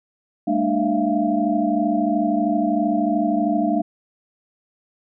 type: tone cluster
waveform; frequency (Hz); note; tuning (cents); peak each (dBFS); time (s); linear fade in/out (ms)
sine; 204.7 / 227.7 / 299.7 / 658 / 691; G#3 / A#3 / D4 / E5 / F5; -25 / -40 / +35 / -3 / -19; -25 / -24 / -21 / -28 / -23; 0.47-3.82; 10
effects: none